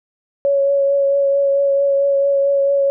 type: tone with vibrato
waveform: sine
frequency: 557 Hz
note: C#5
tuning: 8 cents sharp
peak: -12 dBFS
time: 0.45-2.9 s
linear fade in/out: 0 ms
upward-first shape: triangle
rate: 4.5 Hz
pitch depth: 17 cents each way
effects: none